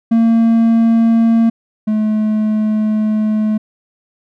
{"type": "tone pair in turn", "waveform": "triangle", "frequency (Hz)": [228.2, 215], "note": ["A#3", "A3"], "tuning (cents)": [-37, -40], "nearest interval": "minor second", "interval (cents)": 103, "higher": "first", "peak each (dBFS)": [-6, -10], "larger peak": "first", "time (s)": [[0.11, 1.5], [1.87, 3.58]], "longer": "second", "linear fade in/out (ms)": 10, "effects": []}